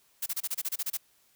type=noise bursts; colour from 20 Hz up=blue; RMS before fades=-31 dBFS; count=11; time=0.22-0.973 s; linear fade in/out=10 ms; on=43 ms; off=28 ms; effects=white hiss -66 dBFS RMS until 1.35 s